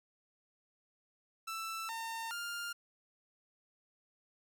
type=tone with pitch steps; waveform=sawtooth; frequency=1327 / 909 / 1403 Hz; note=E6 / A#5 / F6; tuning=+11 / -44 / +8 cents; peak=-35 dBFS; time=1.47-2.73 s; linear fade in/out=10 ms; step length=420 ms; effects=none